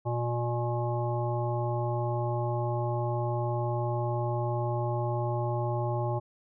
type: harmonic tone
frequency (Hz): 119.8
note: A#2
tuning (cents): +48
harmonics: 1 / 3 / 5 / 7 / 9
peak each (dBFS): -29 / -35 / -35 / -35 / -41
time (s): 0.05-6.2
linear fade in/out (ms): 20
effects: none